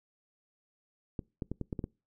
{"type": "clicks", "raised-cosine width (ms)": 3, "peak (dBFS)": -22, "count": 7, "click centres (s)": [1.192, 1.422, 1.516, 1.613, 1.728, 1.792, 1.841], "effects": ["noise-tail reverb RT60 0.3 s tail -25 dB re dry"]}